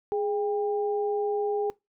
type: tone pair together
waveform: sine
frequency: 416.4 / 798 Hz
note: G#4 / G5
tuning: +5 / +31 cents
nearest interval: major seventh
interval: 1126 cents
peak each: -25 / -32 dBFS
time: 0.12-1.7 s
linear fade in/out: 0 ms
effects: noise-tail reverb RT60 0.2 s tail -22 dB re dry